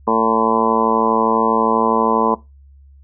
harmonic tone, 112.4 Hz, A2, 37 cents sharp, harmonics 2 / 3 / 4 / 5 / 6 / 7 / 8 / 9 / 10, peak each -20 / -25 / -18 / -24 / -27 / -25 / -21 / -18 / -27 dBFS, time 0.07-2.35 s, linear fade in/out 10 ms, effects noise-tail reverb RT60 0.2 s tail -18 dB re dry + added 69 Hz sine -42 dBFS peak until 3.03 s

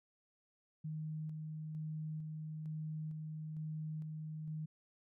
sine tone with tremolo, 155.5 Hz, D#3, 1 cent flat, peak -39 dBFS, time 0.84-4.66 s, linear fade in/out 10 ms, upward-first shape square, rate 1.1 Hz, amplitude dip 25%, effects none

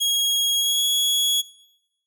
sawtooth tone with pitch glide, 3294 to 3350 Hz, G#7 to G#7, -15 to +14 cents, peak -16 dBFS, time 0-1.42 s, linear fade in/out 20 ms, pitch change +29 cents, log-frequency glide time 0.55-0.84 s, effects noise-tail reverb RT60 0.8 s tail -19 dB re dry

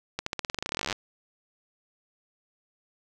accelerating click train, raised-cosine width 0.2 ms, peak -12 dBFS, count 25, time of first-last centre 0.19-0.927 s, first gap 74 ms, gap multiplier 0.91, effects none

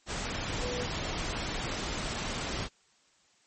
sine tone in noise, 492.2 Hz, B4, 6 cents flat, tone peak -34 dBFS, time 0.59-0.87 s, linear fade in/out 50 ms, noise pink, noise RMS -34 dBFS, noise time 0.06-2.69 s, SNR -3 dB, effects white hiss -66 dBFS RMS until 3.46 s + MP3 32 kbps

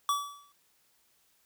square tone with exponential decay, 1147 Hz, D6, 41 cents flat, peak -24 dBFS, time 0.09-0.52 s, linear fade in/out 1 ms, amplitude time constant 92 ms, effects white hiss -69 dBFS RMS until 1.45 s

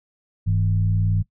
sine tone with frequency modulation, 100.3 Hz, G2, 40 cents sharp, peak -17 dBFS, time 0.46-1.23 s, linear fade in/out 20 ms, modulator 59.4 Hz, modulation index 0.81, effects noise-tail reverb RT60 0.1 s tail -19 dB re dry

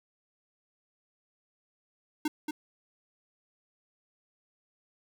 square tone with echo, 304.1 Hz, D#4, 40 cents flat, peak -27 dBFS, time 2.25-2.28 s, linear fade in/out 5 ms, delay 230 ms, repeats 1, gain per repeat -5 dB, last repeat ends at 2.51 s, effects none

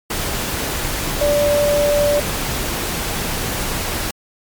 sine tone in noise, 583 Hz, D5, 13 cents flat, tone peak -13 dBFS, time 1.21-2.2 s, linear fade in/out 5 ms, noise pink, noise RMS -22 dBFS, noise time 0.1-4.11 s, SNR +6 dB, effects MP3 96 kbps

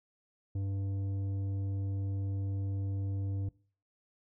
sine tone with tanh clipping, 98 Hz, G2, in tune, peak -33 dBFS, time 0.55-3.49 s, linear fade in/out 5 ms, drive 9 dB, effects noise-tail reverb RT60 0.4 s tail -20 dB re dry

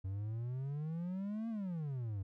triangle exponential two-way sweep, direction up then down, 93 to 232 to 93 Hz, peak -35 dBFS, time 0.04-2.23 s, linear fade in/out 10 ms, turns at 1.49 s, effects none

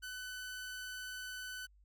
sawtooth tone, 1503 Hz, F#6, 27 cents sharp, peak -39 dBFS, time 0.02-1.67 s, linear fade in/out 20 ms, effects added 50 Hz sine -62 dBFS peak until 1.84 s

